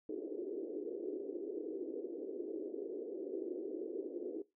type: band-pass noise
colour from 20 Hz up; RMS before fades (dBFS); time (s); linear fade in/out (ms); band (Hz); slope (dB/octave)
white; -42; 0.09-4.42; 2; 310 to 440; 48
effects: noise-tail reverb RT60 0.2 s tail -18 dB re dry